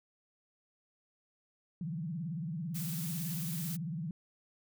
sine tone with vibrato, 163.7 Hz, E3, 12 cents flat, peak -35 dBFS, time 1.81-4.11 s, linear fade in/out 2 ms, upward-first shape sine, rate 18 Hz, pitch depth 210 cents each way
blue noise, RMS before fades -42 dBFS, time 2.74-3.77 s, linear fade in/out 20 ms
effects none

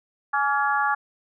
harmonic tone with a mistuned harmonic, 279.9 Hz, C#4, 17 cents sharp, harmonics 3 / 4 / 5 / 6, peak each -24 / -25 / -26 / -27 dBFS, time 0.33-0.95 s, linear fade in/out 10 ms, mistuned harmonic 4, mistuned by +46 cents, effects none

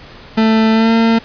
40% pulse tone with pitch glide, 221.3 to 227.3 Hz, A3 to A#3, +10 to -43 cents, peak -8 dBFS, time 0.37-1.19 s, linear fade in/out 10 ms, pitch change +47 cents, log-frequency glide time 0.72-0.92 s, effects pink hiss -37 dBFS RMS until 1.24 s + resampled to 11025 Hz

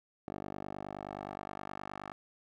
10% pulse tone with band-pass filter sweep, 49.54 Hz, G1, 19 cents sharp, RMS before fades -43 dBFS, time 0.28-2.12 s, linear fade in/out 0 ms, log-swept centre 500 to 1100 Hz, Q 1.4, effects none

